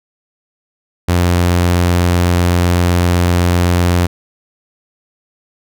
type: tone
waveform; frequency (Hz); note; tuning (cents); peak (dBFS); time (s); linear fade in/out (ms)
sawtooth; 87.9; F2; +12; -6; 1.08-4.07; 10
effects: none